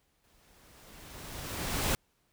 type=noise with exponential growth; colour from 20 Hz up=pink; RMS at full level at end=-28 dBFS; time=0.24-1.95 s; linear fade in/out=0 ms; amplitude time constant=370 ms; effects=pink hiss -73 dBFS RMS until 2.32 s